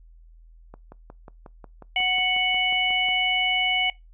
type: click train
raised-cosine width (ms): 1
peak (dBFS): -28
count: 14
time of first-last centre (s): 0.74-3.087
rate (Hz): 5.54
type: harmonic tone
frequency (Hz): 740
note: F#5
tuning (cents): 0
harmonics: 1 / 3 / 4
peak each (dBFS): -28 / -23 / -24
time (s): 1.96-3.9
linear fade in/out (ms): 2
effects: noise-tail reverb RT60 0.2 s tail -23 dB re dry + added 41 Hz sine -47 dBFS peak until 4.13 s